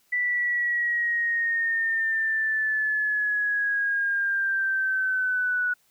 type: linear sweep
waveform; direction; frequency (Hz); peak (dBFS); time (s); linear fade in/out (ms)
sine; down; 1975.5 to 1468; -22; 0.12-5.74; 10
effects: white hiss -65 dBFS RMS until 5.9 s